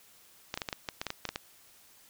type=clicks; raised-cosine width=0.2 ms; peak=-16 dBFS; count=12; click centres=0.541 / 0.575 / 0.618 / 0.688 / 0.728 / 0.888 / 1.015 / 1.067 / 1.104 / 1.253 / 1.29 / 1.359 s; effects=white hiss -59 dBFS RMS until 2.09 s